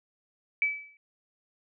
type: tone with exponential decay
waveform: sine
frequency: 2300 Hz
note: D7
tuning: 37 cents flat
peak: -20 dBFS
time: 0.62-0.97 s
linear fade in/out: 1 ms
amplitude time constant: 76 ms
effects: none